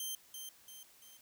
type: tone with echo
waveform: 10% pulse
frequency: 3136 Hz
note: G7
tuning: in tune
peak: -30 dBFS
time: 0-0.15 s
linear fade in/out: 2 ms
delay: 340 ms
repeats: 3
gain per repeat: -6 dB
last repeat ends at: 1.17 s
effects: white hiss -63 dBFS RMS until 1.21 s